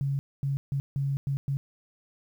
sine tone bursts at uneven times, 138.59 Hz, C#3, in tune, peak -25 dBFS, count 6, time 0.01-0.19 / 0.43-0.57 / 0.72-0.8 / 0.96-1.17 / 1.27-1.37 / 1.48-1.57 s, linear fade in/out 0 ms, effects 10-bit

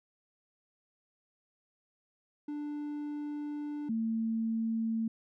triangle / sine tone pair in turn, 294.8 / 224.9 Hz, D4 / A3, +7 / +38 cents, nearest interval perfect fourth, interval 469 cents, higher first, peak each -33 / -29 dBFS, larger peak second, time 2.48-3.89 / 3.89-5.08 s, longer first, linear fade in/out 5 ms, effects none

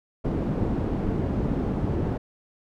white low-pass noise, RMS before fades -26 dBFS, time 0.24-2.18 s, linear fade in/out 10 ms, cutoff 280 Hz, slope 12 dB/octave, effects none

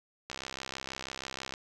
click train, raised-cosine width 0.2 ms, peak -20 dBFS, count 83, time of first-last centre 0.3-1.539 s, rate 66.2 Hz, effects none

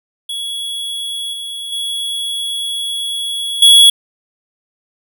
square tone with level steps, 3358 Hz, G#7, 18 cents sharp, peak -21 / -24 / -19 / -4 dBFS, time 0.29-3.9 s, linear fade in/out 5 ms, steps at 1.33 / 1.72 / 3.62 s, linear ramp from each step 5 ms, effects none

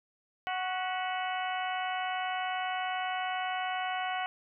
harmonic tone with a mistuned harmonic, 370 Hz, F#4, in tune, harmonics 2 / 3 / 4 / 5 / 6 / 7 / 8, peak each -33 / -40 / -39 / -42 / -42 / -46 / -42 dBFS, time 0.47-4.26 s, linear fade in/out 0 ms, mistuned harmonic 5, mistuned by +71 cents, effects none

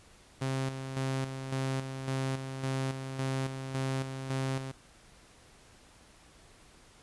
sawtooth tone with tremolo, 133.1 Hz, C3, 30 cents sharp, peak -26 dBFS, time 0.41-4.72 s, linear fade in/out 10 ms, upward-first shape square, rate 1.8 Hz, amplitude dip 55%, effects pink hiss -58 dBFS RMS until 7.02 s + resampled to 24000 Hz

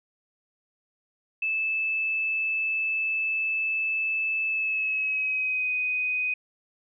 sine tone with pitch glide, 2623 to 2500 Hz, E7 to D#7, -9 to +8 cents, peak -24 dBFS, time 1.42-6.34 s, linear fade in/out 5 ms, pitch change -83 cents, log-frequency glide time 4.46-5.72 s, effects none

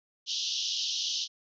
pink band-pass noise, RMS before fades -32 dBFS, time 0.26-1.28 s, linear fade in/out 50 ms, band 2900 to 6200 Hz, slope 96 dB/octave, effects none

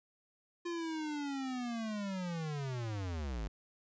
square linear sweep, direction down, 348.9 to 47.53 Hz, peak -37 dBFS, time 0.65-3.48 s, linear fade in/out 10 ms, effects resampled to 16000 Hz

